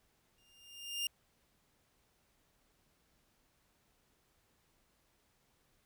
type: tone with exponential growth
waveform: sawtooth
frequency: 2807 Hz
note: F7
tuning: 8 cents sharp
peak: -29 dBFS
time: 0.38-1.07 s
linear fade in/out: 2 ms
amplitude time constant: 150 ms
effects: pink hiss -74 dBFS RMS until 5.85 s